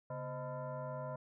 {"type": "tone with frequency modulation", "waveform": "sine", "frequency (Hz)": 242.7, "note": "B3", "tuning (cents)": -30, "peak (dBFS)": -39, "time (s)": [0.1, 1.16], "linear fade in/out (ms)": 5, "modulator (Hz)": 381, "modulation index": 2.1, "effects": []}